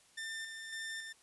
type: tone with tremolo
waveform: sawtooth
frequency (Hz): 1794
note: A6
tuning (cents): +33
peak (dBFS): -36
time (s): 0.17-1.13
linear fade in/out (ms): 10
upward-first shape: square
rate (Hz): 1.8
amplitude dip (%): 40
effects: white hiss -65 dBFS RMS until 1.22 s + resampled to 24000 Hz